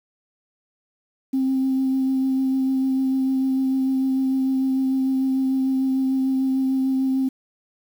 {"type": "tone with vibrato", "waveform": "sine", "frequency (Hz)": 264.3, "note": "C4", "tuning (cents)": 18, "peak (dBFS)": -17, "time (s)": [1.33, 7.29], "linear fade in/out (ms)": 10, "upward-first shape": "triangle", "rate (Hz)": 6.7, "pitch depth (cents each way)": 15, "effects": ["tanh soft clip ceiling -14 dBFS", "8-bit"]}